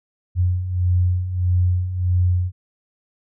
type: beating tone pair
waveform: sine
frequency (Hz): 88.7 / 90.3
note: F2 / F#2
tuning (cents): +27 / -42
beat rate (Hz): 1.6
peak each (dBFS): -23 / -17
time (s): 0.35-2.52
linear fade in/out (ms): 50
effects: none

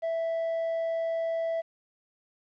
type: tone with quantisation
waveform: triangle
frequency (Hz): 659.3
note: E5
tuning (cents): 0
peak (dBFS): -25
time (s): 0.02-1.62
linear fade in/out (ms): 20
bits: 9
effects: low-pass 3000 Hz 12 dB/octave

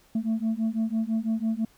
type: beating tone pair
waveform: sine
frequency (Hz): 220 / 226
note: A3 / A3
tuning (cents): 0 / +47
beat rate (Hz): 6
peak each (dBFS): -25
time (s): 0.15-1.65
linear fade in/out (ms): 5
effects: tanh soft clip ceiling -21 dBFS + pink hiss -60 dBFS RMS until 1.77 s

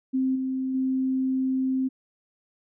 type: tone with level steps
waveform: sine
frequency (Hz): 261.8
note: C4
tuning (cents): +1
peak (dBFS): -21 / -25 / -22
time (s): 0.13-1.89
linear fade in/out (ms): 20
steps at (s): 0.35 / 0.74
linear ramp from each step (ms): 10
effects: none

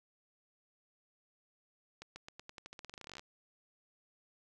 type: accelerating click train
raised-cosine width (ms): 0.2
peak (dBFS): -30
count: 23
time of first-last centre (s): 2.02-3.195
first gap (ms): 140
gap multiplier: 0.89
effects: none

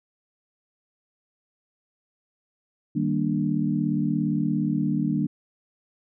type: chord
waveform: sine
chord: Eb major seventh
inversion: none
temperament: equal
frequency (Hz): 155.56 / 196 / 233.1 / 293.7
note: Eb3 / G3 / Bb3 / D4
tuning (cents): 0 / 0 / 0 / 0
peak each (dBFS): -27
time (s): 2.95-5.27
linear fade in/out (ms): 10
effects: none

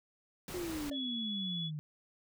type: noise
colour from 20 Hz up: pink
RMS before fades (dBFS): -44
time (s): 0.48-0.9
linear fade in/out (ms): 2
type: exponential sweep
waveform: sine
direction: down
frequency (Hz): 366.3 to 147.1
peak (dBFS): -37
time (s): 0.54-1.79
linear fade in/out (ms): 0
type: tone with exponential decay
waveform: triangle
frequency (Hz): 587.3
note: D5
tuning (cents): 0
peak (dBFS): -35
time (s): 0.91-1.02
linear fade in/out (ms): 5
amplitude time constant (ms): 22
type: tone with pitch glide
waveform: sine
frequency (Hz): 3382 to 3404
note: G#7 to G#7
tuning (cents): +31 to +42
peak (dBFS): -37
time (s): 0.91-1.71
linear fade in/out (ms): 50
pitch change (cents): +11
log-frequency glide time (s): 1.1-1.5
effects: none

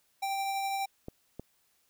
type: tone with tremolo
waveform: square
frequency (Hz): 784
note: G5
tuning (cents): 0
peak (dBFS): -30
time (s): 0.22-0.86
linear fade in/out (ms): 10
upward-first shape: triangle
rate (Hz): 12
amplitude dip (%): 25
type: clicks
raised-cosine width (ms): 2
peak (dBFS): -26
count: 2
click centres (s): 1.084 / 1.396
effects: white hiss -71 dBFS RMS until 1.89 s

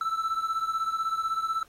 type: beating tone pair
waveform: triangle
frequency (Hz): 1318.5 / 1334.5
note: E6 / E6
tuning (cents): 0 / +21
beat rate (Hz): 16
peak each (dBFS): -26 / -30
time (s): 0.01-1.63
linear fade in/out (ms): 2
effects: pink hiss -61 dBFS RMS until 1.68 s + AAC 48 kbps

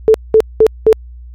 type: tone bursts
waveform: sine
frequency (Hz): 439.3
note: A4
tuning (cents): -3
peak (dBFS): -3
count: 4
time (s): 0.08-0.928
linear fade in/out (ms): 0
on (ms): 62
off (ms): 200
effects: added 60 Hz sine -30 dBFS peak until 1.34 s

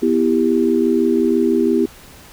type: chord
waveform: sine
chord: E minor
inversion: second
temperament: just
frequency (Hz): 247.2 / 329.6 / 395.6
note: B3 / E4 / G4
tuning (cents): +2 / 0 / +16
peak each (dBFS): -17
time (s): 0.02-1.86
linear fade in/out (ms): 10
effects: pink hiss -42 dBFS RMS until 2.32 s

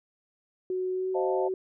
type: tone with pitch glide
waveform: sine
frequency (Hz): 369.9 to 375.7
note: F#4 to F#4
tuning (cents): 0 to +26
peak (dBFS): -27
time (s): 0.7-1.54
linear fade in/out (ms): 2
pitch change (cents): +26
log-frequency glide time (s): 0.92-1.11
type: chord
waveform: sine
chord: F dominant seventh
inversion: second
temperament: equal with one note detuned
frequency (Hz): 523.3 / 622.3 / 702.5 / 880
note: C5 / Eb5 / F5 / A5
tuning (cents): 0 / 0 / +10 / 0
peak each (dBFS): -30 / -32 / -34 / -34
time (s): 1.14-1.49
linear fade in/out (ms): 20
effects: none

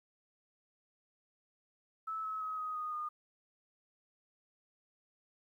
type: tone with pitch steps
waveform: sine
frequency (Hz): 1306 / 1288.8 / 1271.8 / 1255 / 1238.4 / 1222.1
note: E6 / E6 / D#6 / D#6 / D#6 / D#6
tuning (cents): -17 / -39 / +38 / +15 / -9 / -31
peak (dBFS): -36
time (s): 2.07-3.09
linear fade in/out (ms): 10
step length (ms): 170
effects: 12-bit

